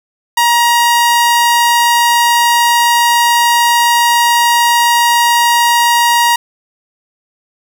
sawtooth tone, 947 Hz, A#5, 27 cents sharp, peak -4 dBFS, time 0.37-6.36 s, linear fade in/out 5 ms, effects 7-bit

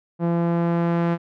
sawtooth tone with low-pass filter sweep, 170 Hz, F3, 46 cents flat, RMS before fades -21 dBFS, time 0.19-1.18 s, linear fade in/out 50 ms, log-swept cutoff 840 to 1700 Hz, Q 0.77, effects none

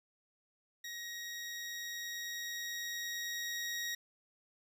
20% pulse tone with level ramp, 1889 Hz, A#6, 22 cents sharp, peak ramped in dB -37 to -31 dBFS, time 0.84-3.95 s, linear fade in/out 5 ms, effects none

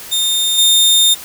sawtooth tone with level steps, 3640 Hz, A#7, 42 cents flat, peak -10 / -5 dBFS, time 0.11-1.15 s, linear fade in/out 20 ms, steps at 0.58 s, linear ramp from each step 5 ms, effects white hiss -32 dBFS RMS until 1.24 s

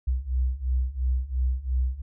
sine beating tone pair, 62 / 64.9 Hz, B1 / C2, +7 / -13 cents, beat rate 2.9 Hz, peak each -27 / -25 dBFS, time 0.07-2.02 s, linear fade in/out 10 ms, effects none

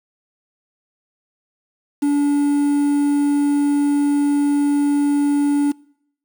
triangle tone with quantisation, 287.7 Hz, D4, 36 cents flat, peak -12 dBFS, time 2.02-5.72 s, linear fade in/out 10 ms, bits 6, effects noise-tail reverb RT60 0.7 s tail -24 dB re dry

